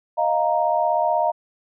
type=chord; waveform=sine; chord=Eb suspended second; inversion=none; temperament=equal; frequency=622.3 / 698.5 / 932.3 Hz; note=Eb5 / F5 / Bb5; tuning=0 / 0 / 0 cents; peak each=-22 / -21 / -22 dBFS; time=0.17-1.32 s; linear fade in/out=20 ms; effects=none